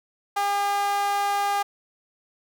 sawtooth tone with high-pass filter, 403.9 Hz, G#4, 48 cents flat, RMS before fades -24 dBFS, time 0.36-1.63 s, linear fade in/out 10 ms, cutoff 900 Hz, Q 5.5, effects none

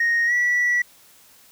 sine tone with pitch glide, 1864.7 to 1949.5 Hz, A#6 to B6, 0 to -23 cents, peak -15 dBFS, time 0-0.82 s, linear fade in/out 5 ms, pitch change +77 cents, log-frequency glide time 0.26-0.33 s, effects tanh soft clip ceiling -15 dBFS + white hiss -52 dBFS RMS until 1.51 s

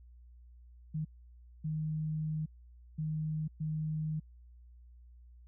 sine tone bursts at uneven times, 155.56 Hz, D#3, in tune, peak -32 dBFS, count 4, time 0.94-1.05 / 1.64-2.46 / 2.98-3.48 / 3.6-4.2 s, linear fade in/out 10 ms, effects added 60 Hz sine -53 dBFS peak until 5.47 s

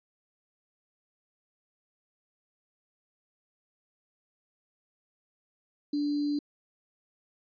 sine tone with sample-and-hold, 291.8 Hz, D4, 11 cents flat, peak -26 dBFS, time 5.93-6.39 s, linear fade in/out 5 ms, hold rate 4410 Hz, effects resampled to 11025 Hz

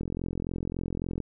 click train, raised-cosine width 3 ms, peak -19 dBFS, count 53, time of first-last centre 0.01-1.203 s, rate 43.6 Hz, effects none

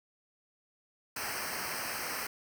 pink noise with comb filter, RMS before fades -37 dBFS, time 1.16-2.27 s, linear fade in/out 5 ms, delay 0.28 ms, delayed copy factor -1, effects none

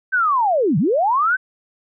sine linear two-way sweep, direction down then up, 1568 to 134.4 to 1568 Hz, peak -14 dBFS, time 0.12-1.37 s, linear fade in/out 20 ms, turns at 0.78 s, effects none

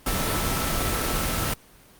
sine tone in noise, 1318.5 Hz, E6, in tune, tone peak -33 dBFS, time 0.06-1.54 s, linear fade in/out 5 ms, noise pink, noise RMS -25 dBFS, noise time 0.06-1.54 s, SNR -11 dB, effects pink hiss -52 dBFS RMS until 1.99 s + Opus 24 kbps

